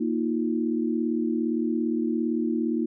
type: tone cluster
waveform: sine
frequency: 233.3 / 314.9 / 352.4 Hz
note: A#3 / D#4 / F4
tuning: +2 / +21 / +16 cents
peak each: -26 / -27 / -30 dBFS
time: 0-2.86 s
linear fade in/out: 10 ms
effects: none